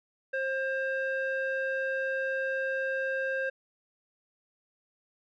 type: tone with low-pass filter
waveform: square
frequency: 532 Hz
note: C5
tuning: 29 cents sharp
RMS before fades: -31 dBFS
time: 0.33-3.5 s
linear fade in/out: 10 ms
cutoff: 1900 Hz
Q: 7
effects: none